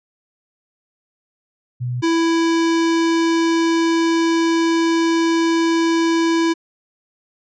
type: tone pair in turn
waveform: sine / square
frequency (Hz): 123.47 / 330.9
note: B2 / E4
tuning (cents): 0 / +7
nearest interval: octave + perfect fourth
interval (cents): 1707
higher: second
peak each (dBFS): -20 / -15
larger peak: second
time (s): 1.8-2.02 / 2.02-6.54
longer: second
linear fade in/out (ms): 20
effects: resampled to 16000 Hz